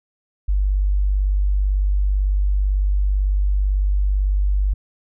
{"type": "tone", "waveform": "sine", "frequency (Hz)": 49, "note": "G1", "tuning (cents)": 0, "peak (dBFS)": -15, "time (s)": [0.48, 4.74], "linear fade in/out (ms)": 10, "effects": []}